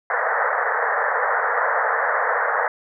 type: band-pass noise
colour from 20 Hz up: white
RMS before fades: -21 dBFS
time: 0.1-2.68 s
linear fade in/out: 2 ms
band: 450 to 1900 Hz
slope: 96 dB/octave
effects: none